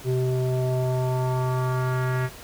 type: tone with low-pass filter sweep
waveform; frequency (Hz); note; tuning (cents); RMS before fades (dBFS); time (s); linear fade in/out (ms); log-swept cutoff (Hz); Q
square; 127.9; C3; -39; -24; 0.04-2.3; 50; 410 to 1800; 2.6
effects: pink hiss -43 dBFS RMS until 2.43 s